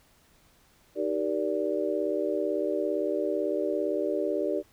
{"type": "chord", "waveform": "sine", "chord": "Eb major seventh", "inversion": "none", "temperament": "just", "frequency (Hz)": [311.1, 388.9, 466.7, 583.4], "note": ["Eb4", "G4", "Bb4", "D5"], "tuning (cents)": [0, -14, 2, -12], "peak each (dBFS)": [-32, -30, -33, -30], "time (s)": [0.95, 4.63], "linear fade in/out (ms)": 50, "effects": ["pink hiss -62 dBFS RMS until 4.72 s"]}